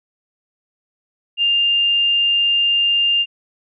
sine tone, 2802 Hz, F7, 5 cents sharp, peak -13 dBFS, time 1.37-3.26 s, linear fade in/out 50 ms, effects none

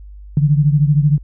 sine beating tone pair, 144.5 / 157.5 Hz, D3 / D#3, -28 / +21 cents, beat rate 13 Hz, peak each -11 / -16 dBFS, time 0.37-1.18 s, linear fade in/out 2 ms, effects added 50 Hz sine -33 dBFS peak until 1.23 s

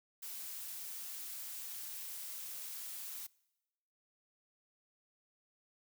blue noise, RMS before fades -45 dBFS, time 0.22-3.27 s, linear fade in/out 10 ms, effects noise-tail reverb RT60 1.0 s tail -24 dB re dry

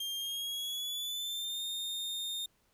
40% pulse tone with pitch glide, 3200 to 3655 Hz, G7 to A#7, +35 to -35 cents, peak -34 dBFS, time 0-2.46 s, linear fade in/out 5 ms, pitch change +230 cents, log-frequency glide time 0.16-1.63 s, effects pink hiss -72 dBFS RMS until 2.73 s

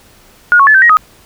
sine tone with pitch steps, 1438 / 1105 / 1729 / 1553 / 1888 / 1257 Hz, F#6 / C#6 / A6 / G6 / A#6 / D#6, -50 / -6 / -31 / -17 / +22 / +17 cents, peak -3 dBFS, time 0.52-0.97 s, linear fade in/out 0 ms, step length 75 ms, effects pink hiss -44 dBFS RMS until 1.25 s

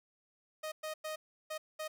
sawtooth tone bursts at uneven times, 622.3 Hz, D#5, in tune, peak -34 dBFS, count 5, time 0.63-0.72 / 0.83-0.94 / 1.04-1.16 / 1.5-1.58 / 1.79-1.88 s, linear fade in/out 10 ms, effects none

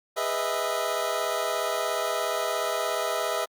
25% pulse chord, E major seventh, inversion first, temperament equal with one note detuned, 409.6 / 493.9 / 622.3 / 659.3 Hz, G#4 / B4 / D#5 / E5, -24 / 0 / 0 / 0 cents, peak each -31 / -29 / -27 / -26 dBFS, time 0.16-3.46 s, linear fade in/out 20 ms, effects Opus 48 kbps

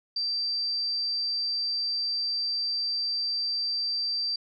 sine tone, 4684 Hz, D8, 5 cents flat, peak -26 dBFS, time 0.16-4.36 s, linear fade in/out 5 ms, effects none

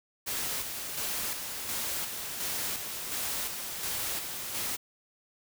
white noise with tremolo, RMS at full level -33 dBFS, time 0.26-4.77 s, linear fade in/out 20 ms, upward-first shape square, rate 1.4 Hz, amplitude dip 40%, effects none

